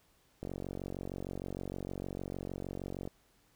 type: click train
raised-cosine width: 2 ms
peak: -26 dBFS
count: 124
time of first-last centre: 0.43-3.075 s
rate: 46.5 Hz
effects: pink hiss -69 dBFS RMS until 3.55 s